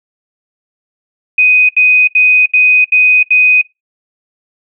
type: tone bursts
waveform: sine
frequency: 2500 Hz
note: D#7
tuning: 8 cents sharp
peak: -5 dBFS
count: 6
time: 1.38-3.615 s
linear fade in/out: 5 ms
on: 310 ms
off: 75 ms
effects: noise-tail reverb RT60 0.2 s tail -22 dB re dry